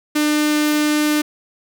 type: tone with notch filter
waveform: sawtooth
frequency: 300.3 Hz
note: D4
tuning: 39 cents sharp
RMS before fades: -17 dBFS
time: 0.15-1.22 s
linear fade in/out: 10 ms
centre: 750 Hz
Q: 1
effects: none